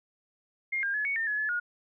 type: tone with pitch steps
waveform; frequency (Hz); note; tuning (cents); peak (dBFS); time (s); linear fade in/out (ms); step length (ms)
sine; 2125 / 1607 / 1705 / 2226 / 1810 / 1697 / 1719 / 1438; C7 / G6 / G#6 / C#7 / A6 / G#6 / A6 / F#6; +26 / +43 / +45 / +7 / +48 / +37 / -41 / -50; -27; 0.72-1.6; 10; 110
effects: none